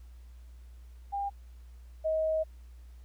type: tone pair in turn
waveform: sine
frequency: 801 / 632.5 Hz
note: G5 / D#5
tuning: +37 / +28 cents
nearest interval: major third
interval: 409 cents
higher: first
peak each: -30 / -26 dBFS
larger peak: second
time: 1.12-1.3 / 2.04-2.44 s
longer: second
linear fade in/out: 20 ms
effects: added 60 Hz sine -47 dBFS peak until 3.04 s + pink hiss -68 dBFS RMS until 3.04 s